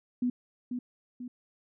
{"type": "tone with echo", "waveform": "sine", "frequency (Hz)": 246.9, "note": "B3", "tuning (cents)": 0, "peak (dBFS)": -25, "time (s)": [0.22, 0.3], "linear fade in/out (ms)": 5, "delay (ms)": 490, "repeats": 2, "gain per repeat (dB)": -6, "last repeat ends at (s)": 1.28, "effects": []}